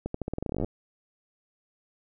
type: accelerating click train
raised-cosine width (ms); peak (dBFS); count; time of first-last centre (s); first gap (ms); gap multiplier
2; -17; 18; 0.06-0.646; 84; 0.87
effects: none